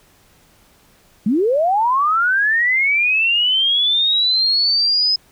sine linear sweep, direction up, 189.2 to 5100 Hz, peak -13 dBFS, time 1.26-5.16 s, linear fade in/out 5 ms, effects pink hiss -53 dBFS RMS until 5.31 s

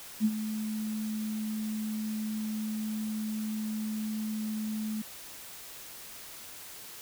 sine tone with ADSR envelope, 216.2 Hz, A3, 30 cents flat, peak -20 dBFS, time 0.2-5.02 s, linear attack 49 ms, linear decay 51 ms, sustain -11 dB, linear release 7 ms, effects white hiss -46 dBFS RMS until 7.01 s

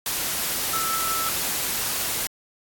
sine tone in noise, 1318.5 Hz, E6, in tune, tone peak -26 dBFS, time 0.73-1.29 s, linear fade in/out 2 ms, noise white, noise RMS -26 dBFS, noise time 0.06-2.27 s, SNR -3 dB, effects AAC 64 kbps

